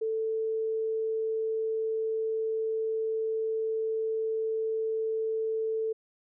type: tone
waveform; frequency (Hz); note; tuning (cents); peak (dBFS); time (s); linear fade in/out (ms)
sine; 442.7; A4; +11; -27; 0.01-5.93; 10
effects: none